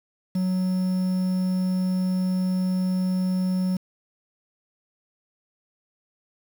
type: tone with quantisation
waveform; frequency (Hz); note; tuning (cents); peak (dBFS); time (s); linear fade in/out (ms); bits
triangle; 185; F#3; 0; -19; 0.35-3.77; 5; 7
effects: none